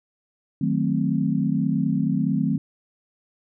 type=chord; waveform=sine; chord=D# diminished seventh; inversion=none; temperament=equal; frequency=155.56 / 185 / 220 / 261.6 Hz; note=D#3 / F#3 / A3 / C4; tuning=0 / 0 / 0 / 0 cents; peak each=-25 dBFS; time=0.61-2.58 s; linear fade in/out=5 ms; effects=none